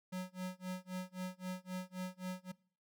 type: tone with tremolo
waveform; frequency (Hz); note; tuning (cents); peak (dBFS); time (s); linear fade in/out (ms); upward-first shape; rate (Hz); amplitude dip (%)
square; 184; F#3; -9; -38; 0.12-2.52; 10; sine; 3.8; 100
effects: noise-tail reverb RT60 0.5 s tail -22 dB re dry